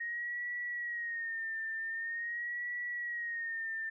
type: tone with vibrato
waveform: sine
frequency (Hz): 1864.7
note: A#6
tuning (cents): 0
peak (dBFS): -35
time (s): 0-3.9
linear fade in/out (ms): 10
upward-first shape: sine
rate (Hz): 0.45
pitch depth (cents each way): 70
effects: none